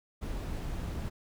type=noise; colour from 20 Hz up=brown; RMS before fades=-36 dBFS; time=0.21-1.1 s; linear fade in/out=20 ms; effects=none